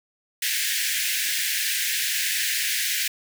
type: high-pass noise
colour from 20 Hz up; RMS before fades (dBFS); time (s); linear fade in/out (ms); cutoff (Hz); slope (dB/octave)
pink; -25; 0.42-3.08; 5; 1600; 96
effects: none